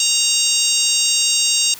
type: harmonic tone with a mistuned harmonic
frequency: 932.3 Hz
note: A#5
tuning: in tune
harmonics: 3 / 4 / 5 / 6 / 7 / 8 / 9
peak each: -22 / -22 / -22 / -22 / -22 / -22 / -22 dBFS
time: 0-1.74 s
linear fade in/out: 2 ms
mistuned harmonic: 7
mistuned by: -16 cents
effects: white hiss -37 dBFS RMS until 1.79 s